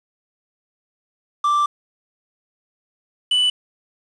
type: tone pair in turn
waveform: triangle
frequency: 1174.7 / 2979 Hz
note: D6 / F#7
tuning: 0 / +11 cents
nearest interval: octave + major third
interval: 1611 cents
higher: second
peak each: -13 dBFS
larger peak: neither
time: 1.44-1.66 / 3.31-3.5 s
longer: first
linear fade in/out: 5 ms
effects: resampled to 22050 Hz + 7-bit